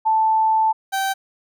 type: tone pair in turn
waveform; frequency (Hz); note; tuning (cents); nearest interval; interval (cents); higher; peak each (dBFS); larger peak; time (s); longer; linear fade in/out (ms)
sine / 30% pulse; 880 / 775.9; A5 / G5; 0 / -18; major second; 218; first; -14 / -17; first; 0.05-0.73 / 0.92-1.14; first; 20
effects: none